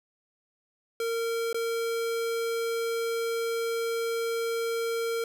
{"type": "tone with dropouts", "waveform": "square", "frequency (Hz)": 460, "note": "A#4", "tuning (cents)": -23, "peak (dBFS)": -28, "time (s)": [1, 5.24], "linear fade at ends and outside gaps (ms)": 2, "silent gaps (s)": [1.529, 1.544], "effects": []}